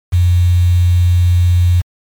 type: tone with quantisation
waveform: sine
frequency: 88.4 Hz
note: F2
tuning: 22 cents sharp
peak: -7 dBFS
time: 0.12-1.82 s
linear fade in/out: 20 ms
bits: 5
effects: MP3 96 kbps